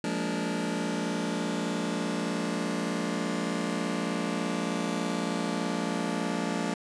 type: chord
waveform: sawtooth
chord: Bb dominant seventh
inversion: second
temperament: just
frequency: 174.81 / 209.8 / 233.1 / 291.4 Hz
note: F3 / Ab3 / Bb3 / D4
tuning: +2 / +18 / 0 / -13 cents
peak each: -30 dBFS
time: 0.04-6.74 s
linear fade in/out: 2 ms
effects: resampled to 22050 Hz